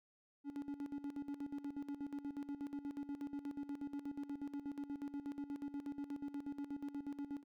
triangle tone with tremolo, 284.1 Hz, C#4, 43 cents sharp, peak -38 dBFS, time 0.44-7.44 s, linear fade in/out 50 ms, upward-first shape square, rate 8.3 Hz, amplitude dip 75%, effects none

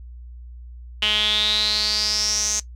sawtooth tone with band-pass filter sweep, 211.5 Hz, G#3, 32 cents sharp, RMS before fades -21 dBFS, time 1.02-2.6 s, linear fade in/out 5 ms, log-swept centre 3000 to 6400 Hz, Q 9.3, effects noise-tail reverb RT60 0.1 s tail -17 dB re dry + added 60 Hz sine -36 dBFS peak until 2.75 s

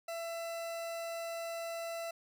40% pulse tone, 669 Hz, E5, 25 cents sharp, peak -37 dBFS, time 0.08-2.11 s, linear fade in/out 5 ms, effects none

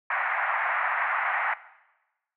white band-pass noise, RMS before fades -27 dBFS, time 0.1-1.54 s, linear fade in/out 5 ms, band 700 to 2100 Hz, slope 48 dB/octave, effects noise-tail reverb RT60 1.0 s tail -17 dB re dry

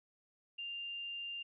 sine tone, 2794 Hz, F7, in tune, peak -40 dBFS, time 0.58-1.43 s, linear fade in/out 10 ms, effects none

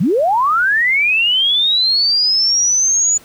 sine linear sweep, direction up, 135.8 to 6950 Hz, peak -11 dBFS, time 0-3.18 s, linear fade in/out 10 ms, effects pink hiss -44 dBFS RMS until 3.24 s + high-pass 60 Hz 12 dB/octave

